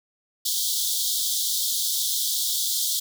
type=high-pass noise; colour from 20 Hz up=pink; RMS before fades=-25 dBFS; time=0.45-3 s; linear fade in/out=10 ms; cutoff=3300 Hz; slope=96 dB/octave; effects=none